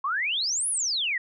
sine exponential two-way sweep, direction up then down, 1046.5 to 10960 to 1839 Hz, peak -24 dBFS, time 0.04-1.18 s, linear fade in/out 5 ms, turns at 0.69 s, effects none

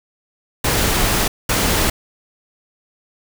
pink noise bursts at uneven times, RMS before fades -17 dBFS, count 2, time 0.64-1.28 / 1.49-1.9 s, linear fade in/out 5 ms, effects none

